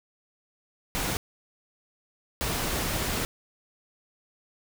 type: noise bursts at uneven times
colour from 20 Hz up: pink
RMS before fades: -29 dBFS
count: 2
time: 0.95-1.17 / 2.41-3.25 s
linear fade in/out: 0 ms
effects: none